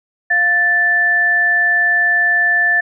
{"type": "tone pair together", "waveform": "sine", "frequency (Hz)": [698.5, 1760], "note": ["F5", "A6"], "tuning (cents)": [0, 0], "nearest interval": "octave + major third", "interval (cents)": 1600, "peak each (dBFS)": [-23, -11], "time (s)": [0.3, 2.81], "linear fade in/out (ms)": 10, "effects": []}